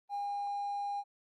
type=tone with hard clipping; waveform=triangle; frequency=810 Hz; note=G#5; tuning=43 cents flat; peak=-34 dBFS; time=0.09-1.04 s; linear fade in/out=50 ms; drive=4 dB; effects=Opus 24 kbps